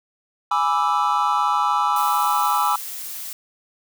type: chord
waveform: triangle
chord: E dominant seventh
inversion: first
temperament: equal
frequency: 830.6 / 987.8 / 1174.7 / 1318.5 Hz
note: G#5 / B5 / D6 / E6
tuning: 0 / 0 / 0 / 0 cents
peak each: -21 dBFS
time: 0.51-2.76 s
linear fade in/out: 5 ms
type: noise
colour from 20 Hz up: blue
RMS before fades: -32 dBFS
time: 1.96-3.33 s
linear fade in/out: 2 ms
effects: none